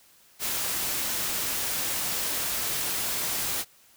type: noise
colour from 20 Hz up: white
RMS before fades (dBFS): -29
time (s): 0.39-3.65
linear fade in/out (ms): 50
effects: white hiss -58 dBFS RMS until 3.96 s